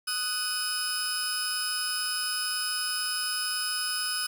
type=tone cluster; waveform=25% pulse; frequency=1251 / 1487 / 4941 / 5120 Hz; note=D#6 / F#6 / D#8 / D#8; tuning=+9 / +8 / -13 / +49 cents; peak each=-34 / -30 / -32 / -26 dBFS; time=0.07-4.27 s; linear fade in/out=10 ms; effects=9-bit